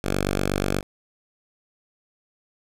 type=tone; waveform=5% pulse; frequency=48.28 Hz; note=G1; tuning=26 cents flat; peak=-11 dBFS; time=0.02-0.83 s; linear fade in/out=50 ms; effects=resampled to 32000 Hz + 7-bit